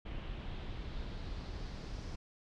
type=noise with low-pass filter sweep; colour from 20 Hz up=brown; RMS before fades=-42 dBFS; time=0.05-2.16 s; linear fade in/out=10 ms; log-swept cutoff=3000 to 5500 Hz; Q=2.5; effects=none